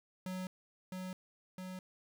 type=tone with echo; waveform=square; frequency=185 Hz; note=F#3; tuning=in tune; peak=-39 dBFS; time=0.26-0.47 s; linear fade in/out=2 ms; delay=660 ms; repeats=2; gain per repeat=-2 dB; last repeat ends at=1.79 s; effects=12-bit